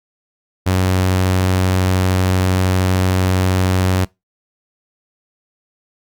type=tone; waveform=sawtooth; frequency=92.9 Hz; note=F#2; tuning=7 cents sharp; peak=-9 dBFS; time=0.66-4.05 s; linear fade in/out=10 ms; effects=noise-tail reverb RT60 0.2 s tail -23 dB re dry + Opus 48 kbps